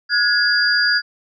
sine tone cluster, 1447 / 1671 / 4805 Hz, F#6 / G#6 / D8, -39 / +10 / +39 cents, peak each -18 dBFS, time 0.09-1.02 s, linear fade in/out 50 ms, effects none

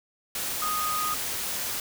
sine tone in noise, 1241 Hz, D#6, 5 cents flat, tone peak -27 dBFS, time 0.62-1.14 s, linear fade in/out 2 ms, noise white, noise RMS -31 dBFS, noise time 0.35-1.8 s, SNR +1 dB, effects none

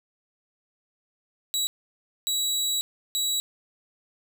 25% pulse tone bursts at uneven times, 3900 Hz, B7, 23 cents flat, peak -20 dBFS, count 3, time 1.54-1.67 / 2.27-2.81 / 3.15-3.4 s, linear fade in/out 0 ms, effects none

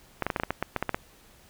clicks, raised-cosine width 0.5 ms, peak -11 dBFS, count 12, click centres 0.223 / 0.266 / 0.302 / 0.362 / 0.399 / 0.435 / 0.506 / 0.626 / 0.763 / 0.826 / 0.893 / 0.945 s, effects pink hiss -56 dBFS RMS until 1.49 s

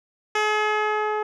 10% pulse tone with low-pass filter sweep, 425.4 Hz, G#4, 42 cents sharp, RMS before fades -23 dBFS, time 0.35-1.23 s, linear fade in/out 5 ms, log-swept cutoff 5300 to 980 Hz, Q 0.71, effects none

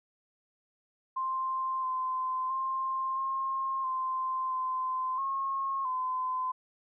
sine tone with pitch steps, 1048 / 1033 / 1056 / 1068 / 1041 / 1033 / 1084 / 1024 Hz, C6 / C6 / C6 / C6 / C6 / C6 / C#6 / C6, +2 / -22 / +16 / +35 / -9 / -22 / -39 / -38 cents, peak -29 dBFS, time 1.16-6.52 s, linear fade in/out 10 ms, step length 670 ms, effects none

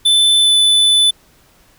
square tone with pitch glide, 3520 to 3498 Hz, A7 to A7, 0 to -11 cents, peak -9 dBFS, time 0.05-1.11 s, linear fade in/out 10 ms, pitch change -11 cents, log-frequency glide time 0.41-0.5 s, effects pink hiss -51 dBFS RMS until 1.78 s

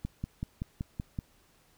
click train, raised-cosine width 5 ms, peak -21 dBFS, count 7, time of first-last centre 0.05-1.189 s, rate 5.27 Hz, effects pink hiss -65 dBFS RMS until 1.77 s

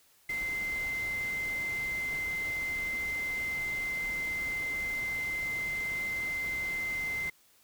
sine tone in noise, 2076 Hz, C7, 14 cents flat, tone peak -31 dBFS, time 0.29-7.3 s, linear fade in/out 5 ms, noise pink, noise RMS -45 dBFS, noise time 0.29-7.3 s, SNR +11 dB, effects white hiss -64 dBFS RMS until 7.63 s

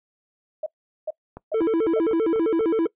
sine tone bursts, 622.3 Hz, D#5, in tune, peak -24 dBFS, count 4, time 0.63-1.992 s, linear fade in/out 5 ms, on 33 ms, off 410 ms
click train, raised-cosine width 1 ms, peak -23 dBFS, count 6, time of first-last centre 1.37-2.608 s, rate 4.04 Hz
triangle tone with vibrato, 383.5 Hz, G4, 38 cents flat, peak -16 dBFS, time 1.54-2.87 s, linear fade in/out 5 ms, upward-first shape square, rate 7.6 Hz, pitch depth 260 cents each way
effects noise-tail reverb RT60 0.1 s tail -22 dB re dry + resampled to 8000 Hz

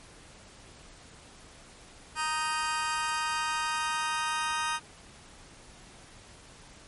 sawtooth chord, Eb major, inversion second, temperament just, 933.4 / 1244.5 / 1555.6 Hz, Bb5 / Eb6 / G6, +2 / 0 / -14 cents, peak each -28 / -28 / -32 dBFS, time 2.15-4.8 s, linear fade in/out 50 ms, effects pink hiss -52 dBFS RMS until 6.87 s + MP3 48 kbps

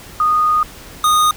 sine / square tone pair in turn, 1234 / 1234 Hz, D#6 / D#6, -15 / -15 cents, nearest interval unison, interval 0 cents, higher neither, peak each -11 dBFS, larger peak neither, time 0.2-0.63 / 1.04-1.31 s, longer first, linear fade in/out 2 ms, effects added 50 Hz sine -45 dBFS peak until 1.36 s + pink hiss -37 dBFS RMS until 1.36 s

